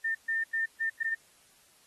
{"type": "tone bursts at uneven times", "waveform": "sine", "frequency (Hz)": 1805, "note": "A6", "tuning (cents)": 44, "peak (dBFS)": -27, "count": 5, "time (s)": [[0.04, 0.15], [0.28, 0.44], [0.53, 0.66], [0.8, 0.9], [1, 1.15]], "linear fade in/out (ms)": 10, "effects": ["white hiss -62 dBFS RMS until 1.86 s", "AAC 32 kbps"]}